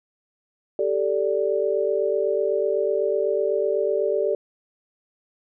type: chord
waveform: sine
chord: G suspended second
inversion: none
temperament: equal with one note detuned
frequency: 392 / 440 / 584.3 Hz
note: G4 / A4 / D5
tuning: 0 / 0 / -9 cents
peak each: -24 dBFS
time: 0.79-4.35 s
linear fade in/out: 2 ms
effects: none